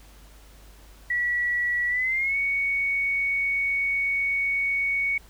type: tone with pitch glide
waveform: sine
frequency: 1940 to 2228 Hz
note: B6 to C#7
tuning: -31 to +8 cents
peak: -22 dBFS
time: 1.1-5.18 s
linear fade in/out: 5 ms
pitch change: +239 cents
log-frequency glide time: 1.88-2.37 s
effects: added 50 Hz sine -48 dBFS peak until 5.29 s + pink hiss -54 dBFS RMS until 5.29 s